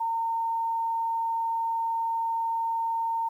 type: tone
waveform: sine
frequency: 913 Hz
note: A#5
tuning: 36 cents flat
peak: -25 dBFS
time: 0-3.29 s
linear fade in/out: 10 ms
effects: 10-bit